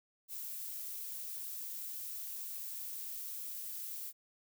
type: noise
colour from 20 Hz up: violet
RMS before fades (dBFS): -43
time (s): 0.28-4.13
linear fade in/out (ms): 50
effects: none